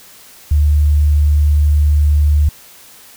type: tone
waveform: sine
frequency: 74.1 Hz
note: D2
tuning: 16 cents sharp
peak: -8 dBFS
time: 0.51-2.49 s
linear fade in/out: 5 ms
effects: white hiss -41 dBFS RMS until 3.16 s